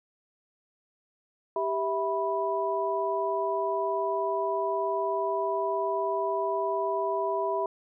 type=tone cluster; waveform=sine; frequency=393.9 / 655 / 984 Hz; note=G4 / E5 / B5; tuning=+8 / -11 / -7 cents; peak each=-30 dBFS; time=1.56-7.66 s; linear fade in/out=2 ms; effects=none